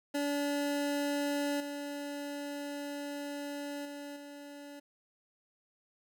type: tone with level steps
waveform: 25% pulse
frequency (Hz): 287.2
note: D4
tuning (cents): -39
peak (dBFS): -27 / -34 / -38 / -42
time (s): 0.14-4.8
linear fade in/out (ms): 10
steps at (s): 1.6 / 3.85 / 4.16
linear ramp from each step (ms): 5
effects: none